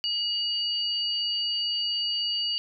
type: tone pair together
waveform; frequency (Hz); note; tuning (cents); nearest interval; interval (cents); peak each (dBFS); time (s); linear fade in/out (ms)
sine; 2899 / 4602; F#7 / D8; -36 / -36; minor sixth; 800; -28; 0.04-2.58; 0
effects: none